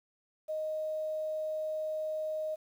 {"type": "tone with quantisation", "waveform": "sine", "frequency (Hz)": 622.3, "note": "D#5", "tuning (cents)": 0, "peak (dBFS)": -32, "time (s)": [0.48, 2.56], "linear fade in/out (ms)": 20, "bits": 10, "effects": []}